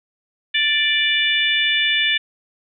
harmonic tone, 587.3 Hz, D5, in tune, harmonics 3 / 4 / 5 / 6, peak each -21 / -21 / -21 / -21 dBFS, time 0.54-2.18 s, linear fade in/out 10 ms, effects none

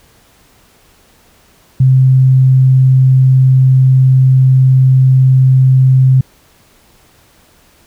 sine tone, 130.81 Hz, C3, in tune, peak -4 dBFS, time 1.8-6.21 s, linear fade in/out 5 ms, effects pink hiss -48 dBFS RMS until 7.86 s

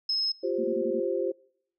sine tone, 5170 Hz, E8, 34 cents flat, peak -24 dBFS, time 0.09-0.32 s, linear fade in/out 5 ms
sine chord, F suspended second, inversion none, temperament equal with one note detuned, 349.2 / 392 / 526.3 Hz, F4 / G4 / C5, 0 / 0 / +10 cents, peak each -30 dBFS, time 0.43-1.32 s, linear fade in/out 10 ms
sine tone bursts, 230.7 Hz, A#3, 18 cents flat, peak -31 dBFS, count 5, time 0.58-1.001 s, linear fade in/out 10 ms, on 65 ms, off 24 ms
effects noise-tail reverb RT60 0.7 s tail -25 dB re dry

